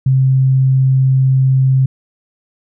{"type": "tone", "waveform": "sine", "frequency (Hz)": 132.2, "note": "C3", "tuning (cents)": 18, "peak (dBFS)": -8, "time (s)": [0.06, 1.86], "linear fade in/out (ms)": 5, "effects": []}